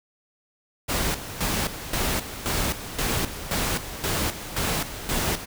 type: noise with tremolo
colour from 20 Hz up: pink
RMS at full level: -25 dBFS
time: 0.88-5.46 s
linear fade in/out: 20 ms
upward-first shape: square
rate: 1.9 Hz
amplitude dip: 70%
effects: none